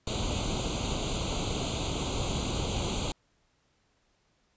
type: noise with comb filter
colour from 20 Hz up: pink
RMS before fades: -31 dBFS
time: 0.07-3.12 s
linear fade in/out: 2 ms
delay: 0.28 ms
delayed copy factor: +1
effects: pink hiss -71 dBFS RMS until 4.56 s + resampled to 16000 Hz